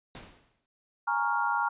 pink noise with exponential decay, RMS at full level -42 dBFS, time 0.15-0.66 s, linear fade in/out 1 ms, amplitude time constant 110 ms
sine chord, Bb minor seventh, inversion third, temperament equal, 830.6 / 932.3 / 1108.7 / 1396.9 Hz, Ab5 / Bb5 / Db6 / F6, 0 / 0 / 0 / 0 cents, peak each -32 / -29 / -33 / -30 dBFS, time 1.07-1.69 s, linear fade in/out 10 ms
effects resampled to 8000 Hz

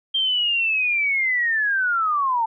sine linear sweep, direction down, 3185 to 880 Hz, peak -18 dBFS, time 0.14-2.46 s, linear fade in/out 10 ms, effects none

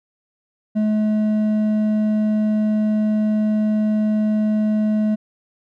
sine tone with hard clipping, 213.8 Hz, A3, 49 cents flat, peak -17 dBFS, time 0.75-5.16 s, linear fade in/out 20 ms, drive 5 dB, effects none

